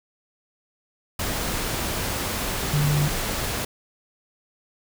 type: tone in noise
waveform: sine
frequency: 146.83 Hz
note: D3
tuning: in tune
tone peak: -19 dBFS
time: 2.73-3.08 s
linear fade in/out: 5 ms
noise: pink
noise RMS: -27 dBFS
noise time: 1.19-3.65 s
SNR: +5 dB
effects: none